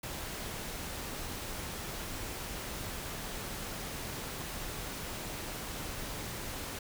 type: noise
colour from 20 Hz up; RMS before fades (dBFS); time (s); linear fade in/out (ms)
pink; -40; 0.03-6.79; 5
effects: none